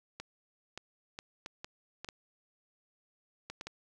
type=clicks; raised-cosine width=0.2 ms; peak=-24 dBFS; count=10; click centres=0.2 / 0.776 / 1.189 / 1.461 / 1.645 / 2.046 / 2.088 / 3.5 / 3.611 / 3.67 s; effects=none